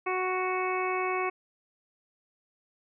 harmonic tone, 370 Hz, F#4, in tune, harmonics 1 / 2 / 3 / 4 / 5 / 6 / 7, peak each -31 / -34 / -32 / -43 / -43 / -35 / -39 dBFS, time 0.06-1.3 s, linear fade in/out 10 ms, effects none

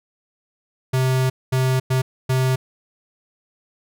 square tone bursts at uneven times, 130 Hz, C3, 11 cents flat, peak -17 dBFS, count 4, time 0.93-1.3 / 1.52-1.8 / 1.9-2.02 / 2.29-2.56 s, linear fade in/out 10 ms, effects none

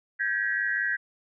sine tone cluster, 1572 / 1677 / 1919 Hz, G6 / G#6 / A#6, +4 / +16 / +50 cents, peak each -29 dBFS, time 0.19-0.97 s, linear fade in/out 20 ms, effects none

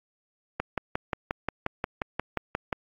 click train, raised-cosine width 0.5 ms, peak -12 dBFS, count 13, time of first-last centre 0.6-2.728 s, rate 5.64 Hz, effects AAC 64 kbps

